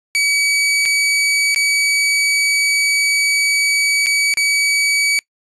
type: tone with dropouts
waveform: sawtooth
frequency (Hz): 2277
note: C#7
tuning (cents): +46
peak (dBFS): -10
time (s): 0.15-5.19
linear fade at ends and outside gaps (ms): 0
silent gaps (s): 0.854-0.858 / 1.546-1.56 / 4.061-4.068 / 4.339-4.372
effects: noise-tail reverb RT60 0.1 s tail -24 dB re dry + resampled to 24000 Hz